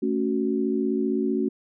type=chord; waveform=sine; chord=F# minor; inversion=first; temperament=just; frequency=222 / 277.5 / 370 Hz; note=A3 / C#4 / F#4; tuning=+16 / +2 / 0 cents; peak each=-26 / -26 / -26 dBFS; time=0.02-1.49 s; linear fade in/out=10 ms; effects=none